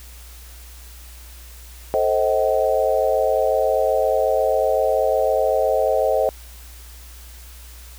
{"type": "chord", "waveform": "sine", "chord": "A diminished seventh", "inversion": "none", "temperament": "just", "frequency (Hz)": [440, 528, 633.6, 760.3], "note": ["A4", "C5", "Eb5", "Gb5"], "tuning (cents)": [0, 16, 31, 47], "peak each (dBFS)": [-23, -20, -20, -24], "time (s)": [1.94, 6.29], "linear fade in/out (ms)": 0, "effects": ["added 60 Hz sine -39 dBFS peak until 7.98 s", "white hiss -45 dBFS RMS until 7.98 s"]}